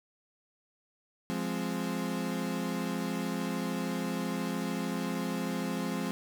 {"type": "chord", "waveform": "35% pulse", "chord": "F minor", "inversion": "none", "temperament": "equal", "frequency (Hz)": [174.61, 207.7, 261.6], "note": ["F3", "Ab3", "C4"], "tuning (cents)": [0, 0, 0], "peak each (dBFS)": -34, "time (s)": [1.3, 6.11], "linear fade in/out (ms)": 0, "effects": []}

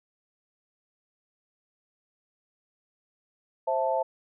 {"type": "chord", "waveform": "sine", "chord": "A minor", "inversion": "first", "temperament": "just", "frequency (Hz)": [528, 660, 880], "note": ["C5", "E5", "A5"], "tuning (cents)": [16, 2, 0], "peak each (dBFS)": -28, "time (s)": [3.67, 4.03], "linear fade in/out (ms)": 10, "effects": []}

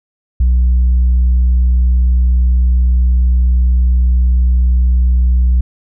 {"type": "tone with tanh clipping", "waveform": "sine", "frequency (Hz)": 61.74, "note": "B1", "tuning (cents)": 0, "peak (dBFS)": -8, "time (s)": [0.4, 5.61], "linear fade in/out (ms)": 5, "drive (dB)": 1, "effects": []}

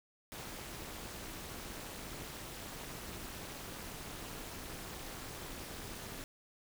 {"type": "noise with amplitude modulation", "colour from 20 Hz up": "pink", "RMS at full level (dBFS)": -42, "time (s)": [0.32, 6.24], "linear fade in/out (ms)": 0, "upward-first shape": "sine", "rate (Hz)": 290, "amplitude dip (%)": 85, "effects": []}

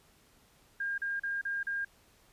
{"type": "tone bursts", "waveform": "sine", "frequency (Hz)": 1611, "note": "G6", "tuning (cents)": 47, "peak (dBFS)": -31, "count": 5, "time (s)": [0.8, 1.848], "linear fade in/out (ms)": 5, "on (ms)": 180, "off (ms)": 37, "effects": ["pink hiss -64 dBFS RMS until 2.32 s", "resampled to 32000 Hz"]}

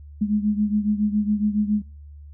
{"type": "beating tone pair", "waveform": "sine", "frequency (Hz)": [207.7, 214.9], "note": ["G#3", "A3"], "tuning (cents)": [0, -41], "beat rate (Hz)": 7.2, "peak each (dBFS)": [-20, -24], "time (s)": [0.21, 1.82], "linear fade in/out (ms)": 10, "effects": ["noise-tail reverb RT60 0.4 s tail -26 dB re dry", "added 73 Hz sine -39 dBFS peak until 2.33 s"]}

